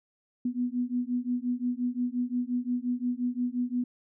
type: beating tone pair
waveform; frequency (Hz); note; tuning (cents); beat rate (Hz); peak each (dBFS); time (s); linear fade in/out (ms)
sine; 243.4 / 249.1; B3 / B3; -25 / +15; 5.7; -30; 0.45-3.84; 5
effects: none